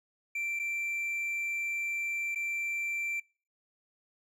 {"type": "tone with dropouts", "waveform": "triangle", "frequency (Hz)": 2349, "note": "D7", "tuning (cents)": 0, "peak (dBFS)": -30, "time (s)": [0.35, 3.2], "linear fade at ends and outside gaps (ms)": 5, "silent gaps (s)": [[0.592, 0.596], [2.348, 2.357]], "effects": ["noise-tail reverb RT60 0.4 s tail -24 dB re dry"]}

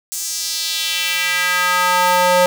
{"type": "tone with high-pass filter sweep", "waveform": "square", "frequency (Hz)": 180.1, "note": "F#3", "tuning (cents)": -46, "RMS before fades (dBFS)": -17, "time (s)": [0.12, 2.46], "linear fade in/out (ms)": 0, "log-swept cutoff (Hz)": [7400, 570], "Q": 2, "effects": []}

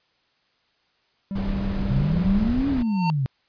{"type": "tone", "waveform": "triangle", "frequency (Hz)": 196, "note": "G3", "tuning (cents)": 0, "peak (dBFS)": -24, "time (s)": [1.31, 2.48], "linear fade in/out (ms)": 0}
{"type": "noise", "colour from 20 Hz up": "brown", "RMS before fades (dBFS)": -27, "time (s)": [1.35, 2.83], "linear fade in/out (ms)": 10}
{"type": "exponential two-way sweep", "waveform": "sine", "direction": "up then down", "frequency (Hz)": [127.3, 286, 127.3], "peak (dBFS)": -20, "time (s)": [1.9, 3.26], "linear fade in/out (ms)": 0, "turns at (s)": 2.69}
{"type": "tone with exponential growth", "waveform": "square", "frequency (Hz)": 906, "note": "A#5", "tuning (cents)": -50, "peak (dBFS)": -21, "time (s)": [2.67, 3.1], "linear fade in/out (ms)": 0, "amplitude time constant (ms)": 92}
{"effects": ["white hiss -66 dBFS RMS until 3.48 s", "resampled to 11025 Hz"]}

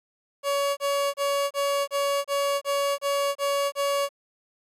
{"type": "tone bursts", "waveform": "30% pulse", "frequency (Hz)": 563, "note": "C#5", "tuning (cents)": 27, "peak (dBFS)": -20, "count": 10, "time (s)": [0.43, 4.091], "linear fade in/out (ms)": 50, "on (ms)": 340, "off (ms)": 29, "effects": ["resampled to 32000 Hz", "10-bit"]}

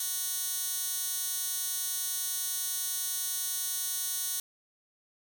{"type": "tone with high-pass filter", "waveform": "15% pulse", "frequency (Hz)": 370, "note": "F#4", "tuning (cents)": 0, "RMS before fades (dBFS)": -33, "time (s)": [0, 4.4], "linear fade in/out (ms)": 2, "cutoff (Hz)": 7200, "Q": 0.68, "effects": []}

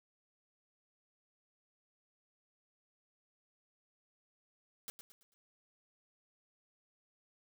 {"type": "noise with echo", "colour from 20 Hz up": "white", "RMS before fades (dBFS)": -44, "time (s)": [4.88, 4.9], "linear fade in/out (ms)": 0, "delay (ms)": 110, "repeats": 4, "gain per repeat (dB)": -8, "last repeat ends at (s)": 5.34, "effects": []}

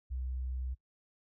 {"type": "tone", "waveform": "sine", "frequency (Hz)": 63.7, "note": "C2", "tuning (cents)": -46, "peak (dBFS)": -34, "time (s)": [0.1, 0.75], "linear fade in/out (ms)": 20, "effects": ["noise-tail reverb RT60 0.1 s tail -22 dB re dry"]}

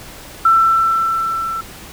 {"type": "tone with level ramp", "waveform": "sine", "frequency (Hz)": 1337, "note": "E6", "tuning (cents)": 24, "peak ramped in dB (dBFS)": [-7, -20], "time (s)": [0.45, 1.61], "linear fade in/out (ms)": 5, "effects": ["pink hiss -36 dBFS RMS until 1.92 s"]}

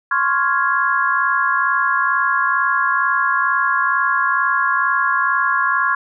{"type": "chord", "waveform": "sine", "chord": "Db major seventh", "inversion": "third", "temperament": "equal", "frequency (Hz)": [1046.5, 1108.7, 1396.9, 1661.2], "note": ["C6", "Db6", "F6", "Ab6"], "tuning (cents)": [0, 0, 0, 0], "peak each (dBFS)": [-21, -20, -20, -19], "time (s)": [0.11, 5.95], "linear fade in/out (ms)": 5, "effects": []}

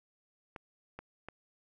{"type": "clicks", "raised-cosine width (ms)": 0.5, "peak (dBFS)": -28, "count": 3, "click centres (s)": [0.562, 0.99, 1.286], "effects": []}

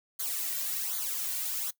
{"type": "noise with flanger", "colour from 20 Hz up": "blue", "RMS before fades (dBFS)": -33, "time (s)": [0.19, 1.71], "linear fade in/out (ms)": 10, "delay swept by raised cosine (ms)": [0.37, 2.37], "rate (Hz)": 1.3, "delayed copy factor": -0.8, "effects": ["noise-tail reverb RT60 0.1 s tail -19 dB re dry"]}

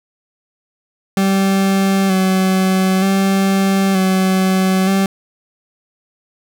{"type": "tone with vibrato", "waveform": "40% pulse", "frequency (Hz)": 191.3, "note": "G3", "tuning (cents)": -42, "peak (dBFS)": -11, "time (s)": [1.17, 5.06], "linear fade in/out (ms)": 2, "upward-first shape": "square", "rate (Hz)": 0.54, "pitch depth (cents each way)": 25, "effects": []}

